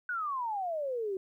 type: exponential sweep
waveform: sine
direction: down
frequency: 1500 to 369.9 Hz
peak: -31 dBFS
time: 0.09-1.17 s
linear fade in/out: 2 ms
effects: 12-bit